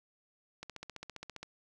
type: click train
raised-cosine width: 0.2 ms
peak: -26 dBFS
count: 13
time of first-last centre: 0.63-1.43 s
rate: 15 Hz
effects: none